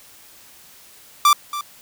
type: tone with echo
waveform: 45% pulse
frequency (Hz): 1174.7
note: D6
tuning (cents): 0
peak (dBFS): -10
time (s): 1.25-1.33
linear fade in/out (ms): 2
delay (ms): 280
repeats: 1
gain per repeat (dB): -14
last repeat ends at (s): 1.61
effects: white hiss -47 dBFS RMS until 1.81 s